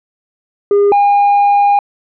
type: tone pair in turn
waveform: sine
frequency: 405.6 / 811.2 Hz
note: G#4 / G#5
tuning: -41 / -41 cents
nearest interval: octave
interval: 1200 cents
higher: second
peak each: -4 dBFS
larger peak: neither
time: 0.71-0.92 / 0.92-1.79 s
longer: second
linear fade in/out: 2 ms
effects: tanh soft clip ceiling -6 dBFS